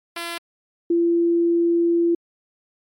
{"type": "tone pair in turn", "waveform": ["5% pulse", "sine"], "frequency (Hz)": [340.1, 340.1], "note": ["F4", "F4"], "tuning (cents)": [-46, -46], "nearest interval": "unison", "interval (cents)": 0, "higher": "neither", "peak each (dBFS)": [-16, -15], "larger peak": "second", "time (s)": [[0.16, 0.38], [0.9, 2.15]], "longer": "second", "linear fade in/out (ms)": 5, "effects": ["MP3 64 kbps"]}